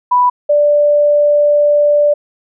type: tone pair in turn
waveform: sine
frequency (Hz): 987.8 / 587.3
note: B5 / D5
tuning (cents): 0 / 0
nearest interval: major sixth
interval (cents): 900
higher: first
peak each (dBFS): -7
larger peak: neither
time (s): 0.11-0.3 / 0.49-2.14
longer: second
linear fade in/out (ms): 10
effects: none